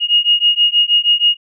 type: beating tone pair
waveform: sine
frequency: 2862 / 2868.3 Hz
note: F7 / F7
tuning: +42 / +46 cents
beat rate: 6.3 Hz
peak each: -13 dBFS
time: 0-1.37 s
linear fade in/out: 50 ms
effects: none